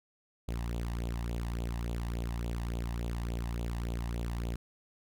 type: tone with flanger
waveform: sawtooth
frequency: 58.27 Hz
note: A#1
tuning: in tune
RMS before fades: -35 dBFS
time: 0.48-4.56 s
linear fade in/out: 5 ms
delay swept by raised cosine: 0.27 to 1.11 ms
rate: 3.5 Hz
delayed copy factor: +0.7
effects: none